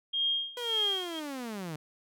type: tone with tremolo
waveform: sine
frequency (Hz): 3230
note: G#7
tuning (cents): -49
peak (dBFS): -25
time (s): 0.13-1.2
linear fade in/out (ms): 10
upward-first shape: sine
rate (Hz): 1.8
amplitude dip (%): 90
type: linear sweep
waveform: sawtooth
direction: down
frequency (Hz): 493.9 to 146.83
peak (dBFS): -32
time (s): 0.57-1.76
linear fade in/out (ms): 2
effects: none